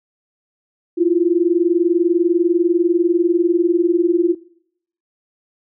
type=tone pair together; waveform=sine; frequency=334.1 / 354.2 Hz; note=E4 / F4; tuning=+23 / +24 cents; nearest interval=minor second; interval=101 cents; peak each=-15 dBFS; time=0.97-4.35 s; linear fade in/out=20 ms; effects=noise-tail reverb RT60 0.7 s tail -22 dB re dry